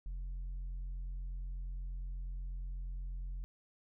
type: tone with tanh clipping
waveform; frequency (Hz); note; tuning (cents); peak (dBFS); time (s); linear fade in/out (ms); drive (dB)
sine; 44.18; F1; +21; -39; 0.06-3.44; 0; 3
effects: none

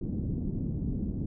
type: low-pass noise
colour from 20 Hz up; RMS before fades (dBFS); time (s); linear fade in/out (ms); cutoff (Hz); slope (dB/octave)
white; -32; 0.01-1.26; 5; 260; 24
effects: none

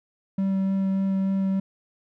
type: tone with vibrato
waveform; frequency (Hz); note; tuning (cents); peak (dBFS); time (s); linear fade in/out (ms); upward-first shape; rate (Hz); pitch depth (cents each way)
triangle; 193; G3; -27; -19; 0.38-1.6; 5; sine; 3.4; 8
effects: none

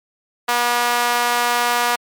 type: tone with high-pass filter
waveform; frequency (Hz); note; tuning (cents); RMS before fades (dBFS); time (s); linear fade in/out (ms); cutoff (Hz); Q
sawtooth; 241; B3; -42; -18; 0.48-1.96; 10; 910; 1.5
effects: MP3 96 kbps

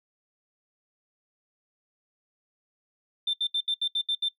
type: tone bursts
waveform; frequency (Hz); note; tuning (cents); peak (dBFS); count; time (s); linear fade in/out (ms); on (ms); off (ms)
sine; 3569; A7; +24; -23; 8; 3.27-4.286; 5; 64; 72
effects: noise-tail reverb RT60 0.1 s tail -18 dB re dry + tanh soft clip ceiling -19 dBFS

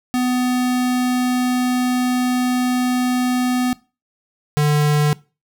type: tone pair in turn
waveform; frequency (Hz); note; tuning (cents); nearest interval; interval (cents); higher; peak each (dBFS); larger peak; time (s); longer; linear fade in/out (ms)
square; 250 / 148.65; B3 / D3; +21 / +21; major sixth; 900; first; -17 / -14; second; 0.14-3.73 / 4.57-5.13; first; 0
effects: noise-tail reverb RT60 0.3 s tail -21 dB re dry

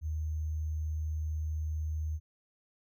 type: tone with sample-and-hold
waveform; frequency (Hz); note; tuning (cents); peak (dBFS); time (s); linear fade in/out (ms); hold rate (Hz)
sine; 77.8; D#2; 0; -31; 0.01-2.2; 50; 6300
effects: none

